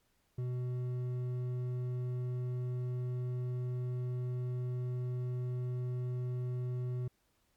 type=tone with hard clipping; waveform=triangle; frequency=124.6 Hz; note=B2; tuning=16 cents sharp; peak=-35 dBFS; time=0.38-7.08 s; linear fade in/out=5 ms; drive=10 dB; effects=pink hiss -75 dBFS RMS until 7.56 s + MP3 96 kbps